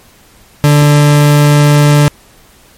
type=tone; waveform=40% pulse; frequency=146.83 Hz; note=D3; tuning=in tune; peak=-3 dBFS; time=0.64-2.08 s; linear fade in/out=0 ms; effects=pink hiss -43 dBFS RMS until 2.77 s + MP3 64 kbps